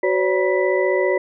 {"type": "tone cluster", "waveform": "sine", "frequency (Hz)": [372.3, 515, 570, 964, 1987], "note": ["F#4", "C5", "C#5", "B5", "B6"], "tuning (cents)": [11, -28, 48, -42, 10], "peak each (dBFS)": [-19, -23, -21, -28, -25], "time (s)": [0.03, 1.18], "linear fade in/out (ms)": 5, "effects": []}